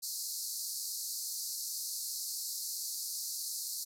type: band-pass noise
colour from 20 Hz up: pink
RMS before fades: -39 dBFS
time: 0.02-3.85 s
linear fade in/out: 20 ms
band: 4200 to 15000 Hz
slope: 96 dB/octave
effects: none